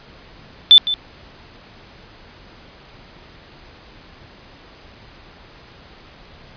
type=tone with echo; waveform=sine; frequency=3523 Hz; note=A7; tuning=1 cent sharp; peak=-3 dBFS; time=0.71-0.78 s; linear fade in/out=0 ms; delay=160 ms; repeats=1; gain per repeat=-14 dB; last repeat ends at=0.94 s; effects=pink hiss -44 dBFS RMS until 6.56 s + resampled to 11025 Hz